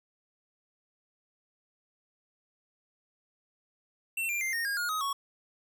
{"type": "tone with pitch steps", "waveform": "square", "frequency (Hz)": [2703, 2380, 2096, 1846.2, 1625.9, 1431.9, 1261, 1110.5], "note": ["E7", "D7", "C7", "A#6", "G#6", "F6", "D#6", "C#6"], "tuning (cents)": [43, 22, 2, -17, -37, 43, 23, 3], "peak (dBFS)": -30, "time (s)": [4.17, 5.13], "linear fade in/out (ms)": 5, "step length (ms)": 120, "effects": ["11-bit"]}